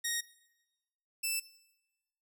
10% pulse tone pair in turn, 1872 / 2647 Hz, A#6 / E7, +7 / +7 cents, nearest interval tritone, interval 600 cents, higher second, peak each -23 dBFS, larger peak neither, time 0.04-0.21 / 1.23-1.4 s, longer neither, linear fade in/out 10 ms, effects noise-tail reverb RT60 1.0 s tail -19 dB re dry

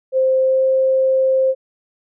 sine tone with pitch glide, 523.3 to 526.6 Hz, C5 to C5, 0 to +11 cents, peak -12 dBFS, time 0.12-1.55 s, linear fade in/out 50 ms, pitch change +11 cents, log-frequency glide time 0.41-0.64 s, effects none

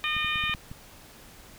harmonic tone, 610 Hz, D#5, 34 cents flat, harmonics 2 / 3 / 4 / 5 / 6, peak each -33 / -33 / -29 / -33 / -35 dBFS, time 0.04-0.54 s, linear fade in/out 0 ms
clicks, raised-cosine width 5 ms, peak -27 dBFS, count 7, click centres 0.166 / 0.246 / 0.358 / 0.439 / 0.496 / 0.548 / 0.715 s
effects pink hiss -50 dBFS RMS until 1.58 s

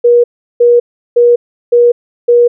sine tone bursts, 479.2 Hz, A#4, 48 cents sharp, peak -3 dBFS, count 5, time 0.04-2.48 s, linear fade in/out 10 ms, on 200 ms, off 360 ms, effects none

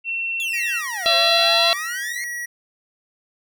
sine tone, 2709 Hz, E7, 47 cents sharp, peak -22 dBFS, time 0.04-0.82 s, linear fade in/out 50 ms
sawtooth exponential two-way sweep, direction down then up, 3556 to 523.3 to 2183 Hz, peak -26 dBFS, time 0.4-2.24 s, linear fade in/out 0 ms, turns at 1.15 s
square tone with pitch glide, 1898 to 1920.1 Hz, A#6 to B6, +31 to -49 cents, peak -27 dBFS, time 0.53-2.46 s, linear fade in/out 10 ms, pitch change +20 cents, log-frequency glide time 1.78-2.15 s
harmonic tone, 675 Hz, E5, 41 cents sharp, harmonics 1 / 2 / 4 / 5 / 6 / 7, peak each -20 / -25 / -22 / -21 / -19 / -29 dBFS, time 1.06-1.73 s, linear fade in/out 0 ms
effects none

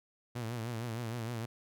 sawtooth tone with vibrato, 116.54 Hz, A#2, in tune, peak -32 dBFS, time 0.35-1.46 s, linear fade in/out 10 ms, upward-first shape triangle, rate 6.5 Hz, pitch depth 110 cents each way, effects none

